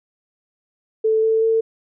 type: tone with pitch steps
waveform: sine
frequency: 440 / 444.3 / 448.7 Hz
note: A4 / A4 / A4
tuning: 0 / +17 / +34 cents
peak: -14 dBFS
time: 1.04-1.61 s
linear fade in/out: 10 ms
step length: 190 ms
effects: none